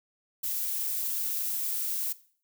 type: noise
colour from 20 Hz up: violet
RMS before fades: -31 dBFS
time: 0.43-2.13 s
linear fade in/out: 10 ms
effects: noise-tail reverb RT60 0.5 s tail -18 dB re dry